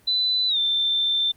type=tone with pitch glide; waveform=sine; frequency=3999 to 3563 Hz; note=B7 to A7; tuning=+21 to +21 cents; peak=-19 dBFS; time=0.07-1.32 s; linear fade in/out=10 ms; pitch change=-200 cents; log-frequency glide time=0.48-0.58 s; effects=pink hiss -58 dBFS RMS until 1.36 s + Opus 32 kbps